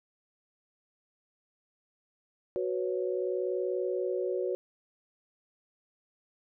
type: chord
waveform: sine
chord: F# suspended fourth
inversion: none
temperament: equal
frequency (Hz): 370 / 493.9 / 554.4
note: F#4 / B4 / C#5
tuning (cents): 0 / 0 / 0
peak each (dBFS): -31 / -34 / -35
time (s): 2.56-4.55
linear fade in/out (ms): 0
effects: none